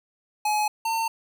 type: tone pair in turn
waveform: square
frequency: 845 / 903.8 Hz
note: G#5 / A5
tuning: +30 / +46 cents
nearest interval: minor second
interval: 116 cents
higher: second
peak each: -22 / -24 dBFS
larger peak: first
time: 0.45-0.68 / 0.85-1.08 s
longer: neither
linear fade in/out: 5 ms
effects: none